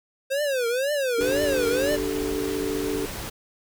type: tone with vibrato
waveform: square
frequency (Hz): 525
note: C5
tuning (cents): +6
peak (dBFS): -23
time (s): 0.3-1.97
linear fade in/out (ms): 20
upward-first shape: triangle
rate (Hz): 2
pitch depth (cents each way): 240
type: chord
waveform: sine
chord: D suspended fourth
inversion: none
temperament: equal with one note detuned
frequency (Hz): 293.7 / 385.3 / 440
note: D4 / G4 / A4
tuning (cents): 0 / -30 / 0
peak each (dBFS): -29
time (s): 1.18-3.06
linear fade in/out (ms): 5
type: noise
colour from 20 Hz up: pink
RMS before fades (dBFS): -34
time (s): 1.2-3.3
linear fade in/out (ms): 10
effects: none